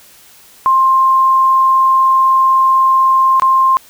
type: tone with dropouts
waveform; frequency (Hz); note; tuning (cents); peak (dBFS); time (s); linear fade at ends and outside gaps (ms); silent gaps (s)
sine; 1056; C6; +16; -7; 0.66-3.77; 0; 3.398-3.421
effects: white hiss -43 dBFS RMS until 3.89 s